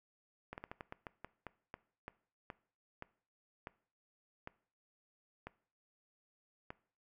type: slowing click train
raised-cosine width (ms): 0.5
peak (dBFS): -29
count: 17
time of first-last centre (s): 0.53-6.705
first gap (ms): 49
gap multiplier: 1.24
effects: noise-tail reverb RT60 0.5 s tail -20 dB re dry